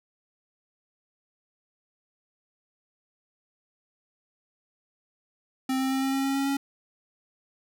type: tone with pitch steps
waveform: square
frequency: 262.4 / 264.4 / 266.4 / 268.4 / 270.4 / 272.4 / 274.5 / 276.6 Hz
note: C4 / C4 / C4 / C4 / C#4 / C#4 / C#4 / C#4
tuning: +5 / +18 / +31 / +44 / -43 / -30 / -17 / -4 cents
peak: -25 dBFS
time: 5.69-6.57 s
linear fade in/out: 5 ms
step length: 110 ms
effects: none